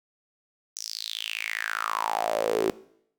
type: tone with high-pass filter sweep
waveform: sawtooth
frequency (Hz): 55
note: A1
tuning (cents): 0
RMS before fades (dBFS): -29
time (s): 0.76-2.7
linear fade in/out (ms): 0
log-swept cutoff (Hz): 6100 to 360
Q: 6.9
effects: noise-tail reverb RT60 0.7 s tail -19 dB re dry